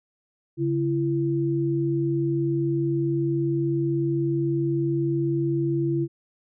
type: tone pair together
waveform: sine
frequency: 140.3 / 336.4 Hz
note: C#3 / E4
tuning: +21 / +35 cents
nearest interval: octave + minor third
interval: 1514 cents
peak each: -25 / -23 dBFS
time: 0.57-6.08 s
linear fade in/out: 50 ms
effects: none